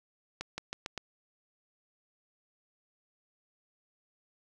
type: accelerating click train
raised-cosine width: 0.2 ms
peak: -19 dBFS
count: 5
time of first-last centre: 0.41-0.977 s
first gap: 170 ms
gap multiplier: 0.88
effects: none